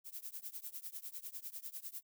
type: noise with tremolo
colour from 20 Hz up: violet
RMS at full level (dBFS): -43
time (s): 0.04-2.03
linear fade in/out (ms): 50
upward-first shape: triangle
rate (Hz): 10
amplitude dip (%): 100
effects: none